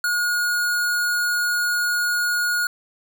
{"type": "tone", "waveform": "square", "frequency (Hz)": 1441, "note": "F#6", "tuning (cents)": -46, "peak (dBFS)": -20, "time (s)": [0.04, 2.67], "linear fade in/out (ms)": 2, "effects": []}